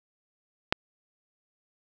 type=click; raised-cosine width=0.3 ms; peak=-5 dBFS; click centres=0.725 s; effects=none